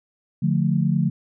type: chord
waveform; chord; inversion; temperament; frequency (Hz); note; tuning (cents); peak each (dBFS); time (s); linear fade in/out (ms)
sine; D minor; none; just; 146.83 / 176.2 / 220.2; D3 / F3 / A3; 0 / +16 / +2; -21 / -21 / -24; 0.42-1.1; 10
effects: none